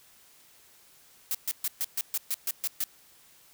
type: noise bursts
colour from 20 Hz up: blue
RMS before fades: -29 dBFS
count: 10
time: 1.31-2.84 s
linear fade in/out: 0 ms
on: 36 ms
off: 130 ms
effects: white hiss -58 dBFS RMS until 3.53 s